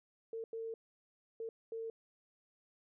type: tone bursts at uneven times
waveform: sine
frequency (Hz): 452.2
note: A4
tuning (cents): +47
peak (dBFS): -39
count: 4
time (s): 0.33-0.44 / 0.53-0.74 / 1.4-1.49 / 1.72-1.9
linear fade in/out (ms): 2
effects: none